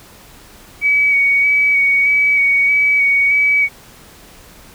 sine tone with vibrato, 2261 Hz, C#7, 34 cents sharp, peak -10 dBFS, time 0.81-3.69 s, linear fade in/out 50 ms, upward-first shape square, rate 1.6 Hz, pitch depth 16 cents each way, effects pink hiss -42 dBFS RMS until 4.74 s

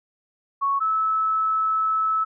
sine tone pair in turn, 1108.7 / 1302.6 Hz, C#6 / E6, 0 / -21 cents, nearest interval minor third, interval 279 cents, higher second, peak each -19 dBFS, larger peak neither, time 0.61-0.8 / 0.8-2.25 s, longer second, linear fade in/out 20 ms, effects none

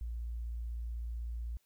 sine tone, 58 Hz, A#1, 8 cents flat, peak -36 dBFS, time 0.01-1.57 s, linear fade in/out 0 ms, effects white hiss -75 dBFS RMS until 1.65 s

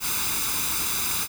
white noise with comb filter, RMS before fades -26 dBFS, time 0-1.28 s, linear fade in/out 50 ms, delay 0.81 ms, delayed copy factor +0.65, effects none

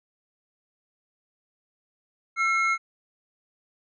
triangle tone pair together, 1344.9 / 2159 Hz, E6 / C#7, +34 / -46 cents, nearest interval minor sixth, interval 820 cents, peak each -22 dBFS, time 2.36-2.78 s, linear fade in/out 50 ms, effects resampled to 22050 Hz

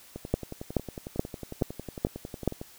two click trains, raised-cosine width 2 ms, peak -23 / -10 dBFS, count 28 / 6, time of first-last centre 0.16-2.615 / 0.34-2.477 s, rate 11 / 2.34 Hz, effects white hiss -53 dBFS RMS until 2.78 s

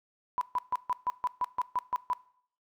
sine tone bursts, 993 Hz, B5, 9 cents sharp, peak -26 dBFS, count 11, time 0.38-2.132 s, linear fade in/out 0 ms, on 32 ms, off 140 ms, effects noise-tail reverb RT60 0.6 s tail -20 dB re dry

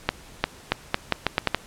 accelerating click train, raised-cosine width 0.3 ms, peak -3 dBFS, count 9, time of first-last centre 0.09-1.546 s, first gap 350 ms, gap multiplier 0.8, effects pink hiss -47 dBFS RMS until 1.66 s + low-pass 11000 Hz 12 dB/octave

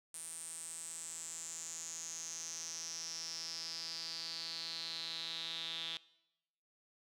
sawtooth tone with band-pass filter sweep, 164.81 Hz, E3, in tune, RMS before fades -44 dBFS, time 0.14-5.97 s, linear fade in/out 2 ms, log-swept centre 9100 to 3500 Hz, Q 7.9, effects noise-tail reverb RT60 0.9 s tail -21 dB re dry

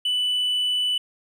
sine tone with hard clipping, 2981 Hz, F#7, 12 cents sharp, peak -21 dBFS, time 0.05-0.98 s, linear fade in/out 5 ms, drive 2 dB, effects none

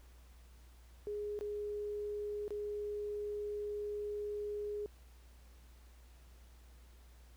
sine tone with dropouts, 415.3 Hz, G#4, in tune, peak -37 dBFS, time 1.07-4.86 s, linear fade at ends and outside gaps 0 ms, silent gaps 1.39-1.41 / 2.48-2.506 s, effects added 60 Hz sine -56 dBFS peak until 7.36 s + pink hiss -67 dBFS RMS until 7.36 s

